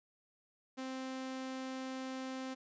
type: tone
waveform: sawtooth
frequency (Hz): 261.6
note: C4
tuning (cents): 0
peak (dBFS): -36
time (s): 0.77-2.55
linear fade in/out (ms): 20
effects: resampled to 16000 Hz